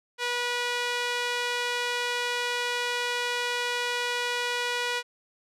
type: tone with band-pass filter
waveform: sawtooth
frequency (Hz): 486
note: B4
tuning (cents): -28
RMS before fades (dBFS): -29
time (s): 0.18-5.03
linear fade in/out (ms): 50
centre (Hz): 2700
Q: 0.79
effects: none